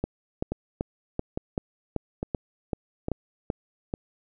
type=two click trains; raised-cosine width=2 ms; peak=-13 / -15 dBFS; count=10 / 5; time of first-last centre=0.04-3.502 / 0.52-3.939 s; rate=2.6 / 1.17 Hz; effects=none